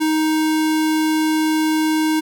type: tone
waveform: square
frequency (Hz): 312.7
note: D#4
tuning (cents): +9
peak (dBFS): -16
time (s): 0-2.21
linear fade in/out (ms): 20
effects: none